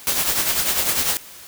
white noise with tremolo, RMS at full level -18 dBFS, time 0.07-1.17 s, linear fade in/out 0 ms, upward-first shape triangle, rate 10 Hz, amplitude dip 60%, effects white hiss -41 dBFS RMS until 1.47 s

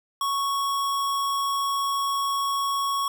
square tone, 1108.7 Hz, C#6, in tune, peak -24 dBFS, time 0.21-3.08 s, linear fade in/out 2 ms, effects none

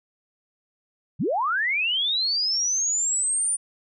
sine linear sweep, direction up, 98 to 9397 Hz, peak -21 dBFS, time 1.19-3.57 s, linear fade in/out 20 ms, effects none

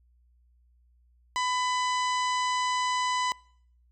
harmonic tone, 1000 Hz, B5, 21 cents sharp, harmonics 1 / 2 / 3 / 4 / 5 / 6 / 7 / 8, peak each -27 / -33 / -37 / -39 / -41 / -43 / -44 / -45 dBFS, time 1.36-3.32 s, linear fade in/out 0 ms, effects noise-tail reverb RT60 0.6 s tail -24 dB re dry + added 60 Hz sine -60 dBFS peak until 3.91 s

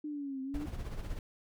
sine linear two-way sweep, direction down then up, 304 to 261.6 to 304 Hz, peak -36 dBFS, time 0.04-0.66 s, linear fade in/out 5 ms, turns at 0.42 s
brown noise with tremolo, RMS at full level -37 dBFS, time 0.54-1.19 s, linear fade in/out 2 ms, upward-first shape sine, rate 16 Hz, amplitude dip 55%
effects none

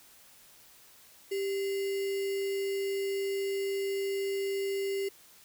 sine tone with sample-and-hold, 393.1 Hz, G4, 5 cents sharp, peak -29 dBFS, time 1.31-5.09 s, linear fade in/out 10 ms, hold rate 2450 Hz, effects white hiss -57 dBFS RMS until 5.44 s

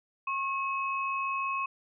sine tone pair together, 1086.3 / 2560 Hz, C#6 / D#7, -35 / +49 cents, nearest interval octave + minor third, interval 1484 cents, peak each -30 / -34 dBFS, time 0.27-1.66 s, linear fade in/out 5 ms, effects none

